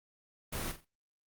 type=noise with echo; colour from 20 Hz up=pink; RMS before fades=-37 dBFS; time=0.52-0.72 s; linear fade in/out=10 ms; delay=44 ms; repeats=3; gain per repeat=-10 dB; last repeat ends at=0.852 s; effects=noise-tail reverb RT60 0.2 s tail -20 dB re dry + Opus 24 kbps